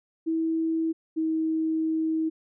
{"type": "tone pair in turn", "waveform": "sine", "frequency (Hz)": [324.4, 319.2], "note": ["E4", "D#4"], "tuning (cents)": [-28, 44], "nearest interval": "unison", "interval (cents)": 28, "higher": "first", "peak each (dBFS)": -23, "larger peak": "neither", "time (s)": [[0.26, 0.93], [1.16, 2.3]], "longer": "second", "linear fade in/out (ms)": 20, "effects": []}